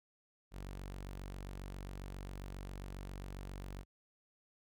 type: tone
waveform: sawtooth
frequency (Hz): 47.41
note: F#1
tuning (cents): +43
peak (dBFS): -40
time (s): 0.51-3.85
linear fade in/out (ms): 50
effects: none